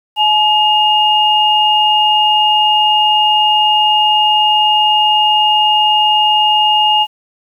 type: tone pair together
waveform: sine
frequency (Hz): 852 / 2840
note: G#5 / F7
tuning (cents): +44 / +28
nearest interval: octave + major sixth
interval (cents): 2084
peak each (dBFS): -11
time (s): 0.16-7.07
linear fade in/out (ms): 50
effects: 7-bit